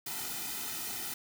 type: noise with comb filter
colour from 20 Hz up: white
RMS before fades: -38 dBFS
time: 0.06-1.14 s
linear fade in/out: 5 ms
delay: 1.8 ms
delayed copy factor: -0.95
effects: none